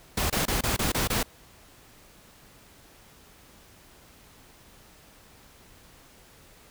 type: noise bursts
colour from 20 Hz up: pink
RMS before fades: -26 dBFS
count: 7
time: 0.17-1.23 s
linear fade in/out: 5 ms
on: 130 ms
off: 25 ms
effects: pink hiss -54 dBFS RMS until 6.7 s